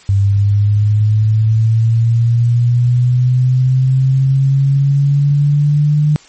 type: linear sweep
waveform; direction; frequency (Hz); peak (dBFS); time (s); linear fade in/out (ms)
sine; up; 98.2 to 150.5; -8; 0.09-6.16; 0
effects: white hiss -43 dBFS RMS until 6.28 s + MP3 32 kbps